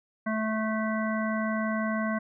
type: harmonic tone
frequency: 218.5 Hz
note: A3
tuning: 12 cents flat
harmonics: 1 / 3 / 5 / 7 / 9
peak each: -28 / -33 / -35 / -36 / -38 dBFS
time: 0.26-2.19 s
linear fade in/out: 10 ms
effects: none